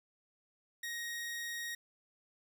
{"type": "tone", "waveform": "sawtooth", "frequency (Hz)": 1878, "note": "A#6", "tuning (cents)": 12, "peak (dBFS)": -35, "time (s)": [0.83, 1.75], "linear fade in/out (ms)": 5, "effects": []}